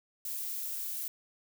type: noise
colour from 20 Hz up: violet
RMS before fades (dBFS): -37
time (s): 0.25-1.08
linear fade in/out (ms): 2
effects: none